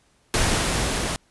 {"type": "noise with level ramp", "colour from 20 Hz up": "pink", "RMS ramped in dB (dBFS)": [-20, -26], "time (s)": [0.34, 1.16], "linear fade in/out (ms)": 0, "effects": ["pink hiss -62 dBFS RMS until 1.3 s", "resampled to 24000 Hz"]}